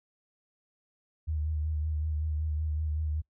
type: tone with vibrato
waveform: sine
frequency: 77 Hz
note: D#2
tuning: 17 cents flat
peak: -28 dBFS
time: 1.27-3.22 s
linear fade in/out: 20 ms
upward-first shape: sine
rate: 5.3 Hz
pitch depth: 37 cents each way
effects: noise-tail reverb RT60 0.1 s tail -23 dB re dry